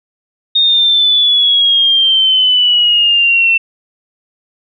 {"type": "exponential sweep", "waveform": "sine", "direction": "down", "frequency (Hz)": [3700, 2683], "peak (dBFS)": -7, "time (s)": [0.55, 3.58], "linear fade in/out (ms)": 10, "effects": []}